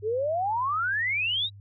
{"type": "exponential sweep", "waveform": "sine", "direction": "up", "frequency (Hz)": [406.9, 3886], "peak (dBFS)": -24, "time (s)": [0.02, 1.5], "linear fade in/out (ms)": 50, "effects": ["added 100 Hz sine -44 dBFS peak until 1.6 s"]}